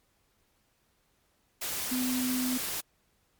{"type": "tone in noise", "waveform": "sine", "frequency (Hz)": 253.6, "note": "B3", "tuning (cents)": 46, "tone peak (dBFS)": -28, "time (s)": [1.91, 2.58], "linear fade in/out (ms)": 10, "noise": "white", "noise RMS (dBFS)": -34, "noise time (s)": [1.61, 2.81], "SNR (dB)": 3, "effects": ["pink hiss -71 dBFS RMS until 3.39 s", "MP3 96 kbps"]}